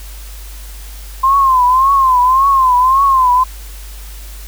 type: tone with vibrato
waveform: sine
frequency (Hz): 1046.5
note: C6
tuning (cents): 0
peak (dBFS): -7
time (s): 1.23-3.44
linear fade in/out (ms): 10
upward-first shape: triangle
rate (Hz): 1.8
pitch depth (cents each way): 120
effects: added 50 Hz sine -28 dBFS peak until 4.47 s + white hiss -37 dBFS RMS until 4.47 s